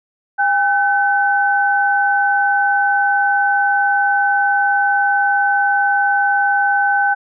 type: tone pair together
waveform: sine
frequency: 806 / 1521.5 Hz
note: G5 / F#6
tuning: +48 / +48 cents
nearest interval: major seventh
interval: 1100 cents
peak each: -15 dBFS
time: 0.38-7.15 s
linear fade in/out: 20 ms
effects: none